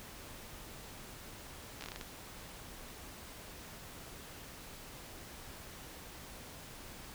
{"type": "slowing click train", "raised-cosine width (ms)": 0.2, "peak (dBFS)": -25, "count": 8, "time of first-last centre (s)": [1.81, 2.012], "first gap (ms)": 13, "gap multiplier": 1.26, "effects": ["pink hiss -50 dBFS RMS until 7.14 s"]}